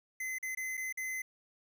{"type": "tone with dropouts", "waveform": "square", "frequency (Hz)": 2046, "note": "C7", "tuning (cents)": -39, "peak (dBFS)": -36, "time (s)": [0.2, 1.22], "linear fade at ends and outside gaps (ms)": 5, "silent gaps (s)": [[0.385, 0.427], [0.55, 0.572], [0.771, 0.775], [0.926, 0.973]], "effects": []}